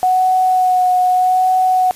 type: tone with vibrato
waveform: sine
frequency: 738 Hz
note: F#5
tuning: 5 cents flat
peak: -10 dBFS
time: 0.03-1.91 s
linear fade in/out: 0 ms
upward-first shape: sine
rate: 0.81 Hz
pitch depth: 16 cents each way
effects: white hiss -38 dBFS RMS until 1.95 s + resampled to 32000 Hz